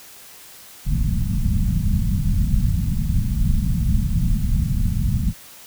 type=low-pass noise; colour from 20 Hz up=pink; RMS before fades=-19 dBFS; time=0.85-5.34 s; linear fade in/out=50 ms; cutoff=210 Hz; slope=48 dB/octave; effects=white hiss -43 dBFS RMS until 5.66 s